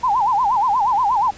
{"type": "tone with vibrato", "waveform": "sine", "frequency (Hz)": 910, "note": "A#5", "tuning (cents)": -42, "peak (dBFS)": -14, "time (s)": [0.03, 1.31], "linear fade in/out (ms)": 10, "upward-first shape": "sine", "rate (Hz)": 8.4, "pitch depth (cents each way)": 230, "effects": ["pink hiss -41 dBFS RMS until 1.37 s", "resampled to 16000 Hz"]}